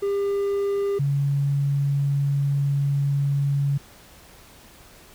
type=tone pair in turn; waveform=triangle / sine; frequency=400 / 140.73 Hz; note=G4 / C#3; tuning=+35 / +27 cents; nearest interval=octave + tritone; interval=1808 cents; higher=first; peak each=-19 dBFS; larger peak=neither; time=0.02-0.99 / 0.99-3.78 s; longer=second; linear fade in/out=10 ms; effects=pink hiss -49 dBFS RMS until 5.14 s